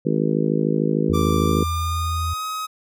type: harmonic tone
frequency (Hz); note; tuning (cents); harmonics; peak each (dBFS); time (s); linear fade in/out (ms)
53.3; G#1; +46; 3 / 4 / 5 / 6 / 7 / 8 / 9; -23 / -24 / -25 / -26 / -26 / -27 / -28; 0.05-1.64; 10
type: tone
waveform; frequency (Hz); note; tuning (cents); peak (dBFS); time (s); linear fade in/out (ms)
sine; 83.2; E2; +17; -22; 1.09-2.34; 10
type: tone with pitch glide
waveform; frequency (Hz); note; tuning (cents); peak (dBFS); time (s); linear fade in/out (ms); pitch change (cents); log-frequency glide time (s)
45% pulse; 1174.7 to 1266.3; D6 to D#6; 0 to +30; -25; 1.13-2.67; 20; +130; 1.44-2.45
effects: none